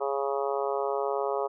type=harmonic tone; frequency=138.59 Hz; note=C#3; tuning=in tune; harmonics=3 / 4 / 5 / 6 / 7 / 8 / 9; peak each=-30 / -32 / -34 / -36 / -37 / -38 / -39 dBFS; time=0-1.48 s; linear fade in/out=20 ms; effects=none